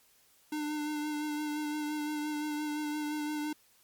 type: tone with vibrato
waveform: square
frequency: 300.1 Hz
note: D4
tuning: 38 cents sharp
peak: -33 dBFS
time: 0.52-3.53 s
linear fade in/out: 5 ms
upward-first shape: sine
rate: 5.8 Hz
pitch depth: 22 cents each way
effects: white hiss -65 dBFS RMS until 3.83 s + MP3 96 kbps